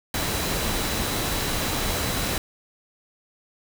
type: tone in noise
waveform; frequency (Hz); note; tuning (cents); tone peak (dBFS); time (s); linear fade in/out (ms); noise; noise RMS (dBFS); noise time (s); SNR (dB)
sine; 3951; B7; 0; -37; 0.14-2.38; 2; pink; -26; 0.14-2.38; -14
effects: none